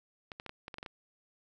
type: clicks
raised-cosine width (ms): 0.3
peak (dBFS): -26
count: 9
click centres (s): 0.318 / 0.399 / 0.463 / 0.494 / 0.681 / 0.742 / 0.784 / 0.829 / 0.862
effects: none